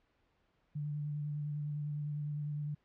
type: tone with vibrato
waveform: sine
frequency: 147.8 Hz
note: D3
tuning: 11 cents sharp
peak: -35 dBFS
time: 0.75-2.75 s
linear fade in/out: 10 ms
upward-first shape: square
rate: 9.9 Hz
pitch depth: 15 cents each way
effects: pink hiss -75 dBFS RMS until 2.84 s + low-pass 3000 Hz 12 dB/octave